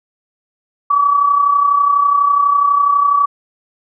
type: tone with amplitude modulation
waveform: sine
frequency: 1144 Hz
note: D6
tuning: 46 cents flat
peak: -7 dBFS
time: 0.9-3.26 s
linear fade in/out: 10 ms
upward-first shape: sine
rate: 32.1 Hz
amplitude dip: 55%
effects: none